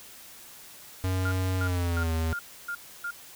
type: tone with pitch glide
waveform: square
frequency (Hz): 93.1 to 81.05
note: F#2 to E2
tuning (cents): +11 to -29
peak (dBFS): -26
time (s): 1.04-2.33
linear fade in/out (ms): 0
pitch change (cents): -240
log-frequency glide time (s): 1.58-2.13
type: tone bursts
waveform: sine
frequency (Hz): 1408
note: F6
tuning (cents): +14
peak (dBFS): -30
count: 6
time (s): 1.25-3.108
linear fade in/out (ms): 5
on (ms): 68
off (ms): 290
effects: white hiss -48 dBFS RMS until 3.35 s